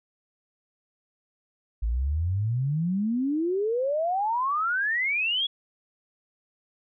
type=exponential sweep; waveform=sine; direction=up; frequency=52.7 to 3400 Hz; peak=-23 dBFS; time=1.82-5.47 s; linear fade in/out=10 ms; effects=none